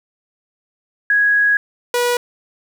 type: tone pair in turn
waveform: sine / sawtooth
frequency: 1661.2 / 485.8 Hz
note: G#6 / B4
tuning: 0 / -29 cents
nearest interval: octave + major sixth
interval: 2129 cents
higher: first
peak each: -11 dBFS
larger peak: neither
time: 1.1-1.57 / 1.94-2.17 s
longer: first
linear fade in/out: 2 ms
effects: 8-bit